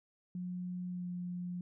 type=tone with pitch glide; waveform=sine; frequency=180 to 177.83 Hz; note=F#3 to F3; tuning=-47 to +32 cents; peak=-37 dBFS; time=0.35-1.61 s; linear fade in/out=2 ms; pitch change=-21 cents; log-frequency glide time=0.89-1.07 s; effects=none